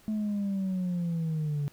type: linear sweep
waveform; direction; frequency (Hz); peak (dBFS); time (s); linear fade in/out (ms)
sine; down; 217.3 to 141.8; -25; 0.08-1.68; 0
effects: tanh soft clip ceiling -26 dBFS + pink hiss -59 dBFS RMS until 1.72 s